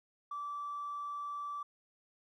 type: tone with tanh clipping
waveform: triangle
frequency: 1161 Hz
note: D6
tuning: 20 cents flat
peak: -37 dBFS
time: 0.31-1.63 s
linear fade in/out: 5 ms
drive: 1 dB
effects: none